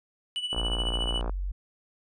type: tone with tremolo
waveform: triangle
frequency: 2960 Hz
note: F#7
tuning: in tune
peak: -25 dBFS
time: 0.36-1.21 s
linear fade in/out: 0 ms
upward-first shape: sine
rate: 14 Hz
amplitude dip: 70%
type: click train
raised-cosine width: 1 ms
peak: -20 dBFS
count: 46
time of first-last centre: 0.53-1.295 s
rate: 58.8 Hz
type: tone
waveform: sine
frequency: 46.6 Hz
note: F#1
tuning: 13 cents sharp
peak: -28 dBFS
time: 0.56-1.52 s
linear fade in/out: 10 ms
effects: resampled to 22050 Hz